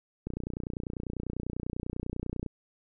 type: click train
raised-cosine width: 3 ms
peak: -21 dBFS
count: 67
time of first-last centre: 0.27-2.463 s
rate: 30.1 Hz
effects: none